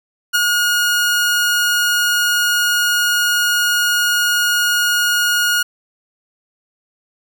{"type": "tone with ADSR envelope", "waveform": "sawtooth", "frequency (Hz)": 1437, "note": "F6", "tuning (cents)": 49, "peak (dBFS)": -7, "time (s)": [0.33, 5.63], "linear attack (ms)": 24, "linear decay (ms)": 13, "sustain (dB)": -3, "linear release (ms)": 9, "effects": []}